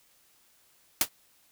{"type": "noise with exponential decay", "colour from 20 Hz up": "white", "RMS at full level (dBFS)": -18, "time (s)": [1.01, 1.09], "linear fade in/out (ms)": 2, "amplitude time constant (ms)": 16, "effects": ["white hiss -64 dBFS RMS until 1.51 s"]}